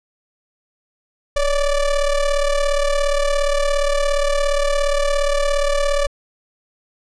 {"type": "ring-modulated tone", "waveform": "square", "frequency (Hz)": 292.6, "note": "D4", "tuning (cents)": -6, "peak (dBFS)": -13, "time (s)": [1.36, 6.07], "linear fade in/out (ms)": 5, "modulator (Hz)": 274, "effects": ["resampled to 22050 Hz"]}